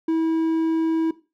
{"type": "tone", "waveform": "triangle", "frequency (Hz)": 324.1, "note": "E4", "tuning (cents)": -29, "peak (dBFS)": -16, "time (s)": [0.08, 1.11], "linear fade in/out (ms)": 5, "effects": ["noise-tail reverb RT60 0.3 s tail -17 dB re dry"]}